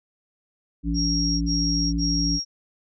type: harmonic tone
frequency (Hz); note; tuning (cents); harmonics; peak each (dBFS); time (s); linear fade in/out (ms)
57; A#1; -38; 1 / 3 / 5; -25 / -27 / -26; 0.83-2.4; 50
type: tone bursts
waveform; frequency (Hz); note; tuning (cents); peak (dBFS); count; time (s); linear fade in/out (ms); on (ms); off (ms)
sine; 5590; F8; +1; -24; 3; 0.94-2.45; 50; 470; 50
effects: none